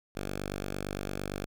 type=tone; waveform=5% pulse; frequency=48.8 Hz; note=G1; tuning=7 cents flat; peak=-23 dBFS; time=0.15-1.46 s; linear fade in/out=10 ms; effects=none